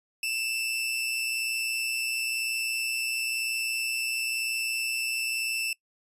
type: tone pair together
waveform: sawtooth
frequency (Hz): 2637 / 2758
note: E7 / F7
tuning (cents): 0 / -22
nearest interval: minor second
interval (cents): 78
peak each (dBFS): -25 / -32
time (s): 0.23-5.73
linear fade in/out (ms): 2
effects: noise-tail reverb RT60 0.1 s tail -23 dB re dry + resampled to 32000 Hz